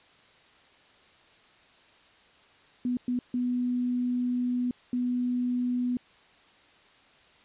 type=tone bursts at uneven times; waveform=sine; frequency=246.9 Hz; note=B3; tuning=in tune; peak=-25 dBFS; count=4; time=2.85-2.97 / 3.08-3.19 / 3.34-4.71 / 4.93-5.97 s; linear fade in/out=2 ms; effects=white hiss -58 dBFS RMS until 7.44 s + resampled to 8000 Hz